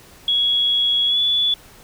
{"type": "tone with pitch glide", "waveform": "sine", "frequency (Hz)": [3341, 3439], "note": ["G#7", "A7"], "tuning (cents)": [10, -40], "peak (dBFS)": -15, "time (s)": [0.28, 1.54], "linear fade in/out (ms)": 2, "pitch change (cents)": 50, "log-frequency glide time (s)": [1.07, 1.19], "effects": ["pink hiss -46 dBFS RMS until 1.83 s"]}